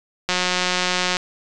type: click train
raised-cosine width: 0.2 ms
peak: -3 dBFS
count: 160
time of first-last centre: 0.29-1.168 s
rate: 181 Hz
effects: resampled to 22050 Hz